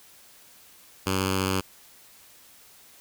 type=tone with notch filter; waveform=5% pulse; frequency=95.1 Hz; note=F#2; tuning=48 cents sharp; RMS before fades=-26 dBFS; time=1.06-1.61 s; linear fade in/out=10 ms; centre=690 Hz; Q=1.1; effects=white hiss -53 dBFS RMS until 3 s